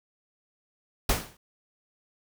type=noise with exponential decay; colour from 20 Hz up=pink; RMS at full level=-21 dBFS; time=1.09-1.37 s; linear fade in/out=5 ms; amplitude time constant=60 ms; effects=none